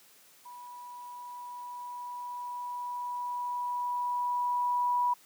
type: tone with level ramp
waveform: sine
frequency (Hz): 978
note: B5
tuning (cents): -17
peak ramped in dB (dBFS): -44 to -24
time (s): 0.45-5.14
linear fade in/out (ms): 10
effects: white hiss -59 dBFS RMS until 5.25 s + high-pass 150 Hz 12 dB/octave